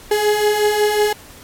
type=beating tone pair; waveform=35% pulse; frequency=415.3 / 420.8 Hz; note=G#4 / G#4; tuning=0 / +23 cents; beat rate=5.5 Hz; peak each=-19 / -13 dBFS; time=0.11-1.13 s; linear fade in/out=5 ms; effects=pink hiss -41 dBFS RMS until 1.43 s + MP3 64 kbps